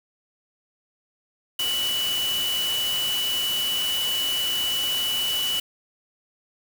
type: tone in noise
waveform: sine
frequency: 2960 Hz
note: F#7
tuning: in tune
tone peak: -23 dBFS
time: 1.59-5.6 s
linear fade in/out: 5 ms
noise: white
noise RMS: -31 dBFS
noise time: 1.59-5.6 s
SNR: +5 dB
effects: none